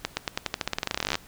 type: accelerating click train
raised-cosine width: 0.2 ms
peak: -8 dBFS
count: 25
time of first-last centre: 0.05-1.154 s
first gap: 120 ms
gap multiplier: 0.9
effects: pink hiss -51 dBFS RMS until 1.27 s